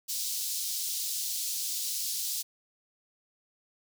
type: high-pass noise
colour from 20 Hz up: pink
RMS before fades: -33 dBFS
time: 0.08-2.43 s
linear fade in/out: 20 ms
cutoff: 4200 Hz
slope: 24 dB/octave
effects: none